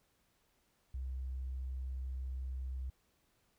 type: tone with tanh clipping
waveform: triangle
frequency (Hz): 64.7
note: C2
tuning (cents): -19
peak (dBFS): -37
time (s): 0.94-2.9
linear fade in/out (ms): 5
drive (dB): 3
effects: pink hiss -75 dBFS RMS until 3.58 s